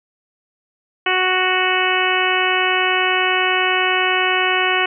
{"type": "harmonic tone", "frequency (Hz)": 370, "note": "F#4", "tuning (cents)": 0, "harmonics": [1, 2, 3, 4, 5, 6, 7, 8], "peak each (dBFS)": [-23, -23, -23, -23, -23, -23, -23, -23], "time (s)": [1.06, 4.86], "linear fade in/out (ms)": 5, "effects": []}